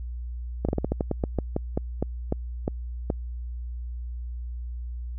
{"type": "slowing click train", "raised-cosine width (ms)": 2, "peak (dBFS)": -11, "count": 16, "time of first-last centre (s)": [0.65, 3.102], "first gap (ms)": 37, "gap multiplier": 1.19, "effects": ["added 60 Hz sine -31 dBFS peak until 5.18 s"]}